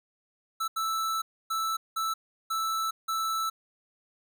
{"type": "tone bursts at uneven times", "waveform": "square", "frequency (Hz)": 1318.5, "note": "E6", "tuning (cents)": 0, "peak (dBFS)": -28, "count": 6, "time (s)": [[0.6, 0.68], [0.76, 1.22], [1.5, 1.77], [1.96, 2.14], [2.5, 2.91], [3.08, 3.5]], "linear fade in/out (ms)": 10, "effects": []}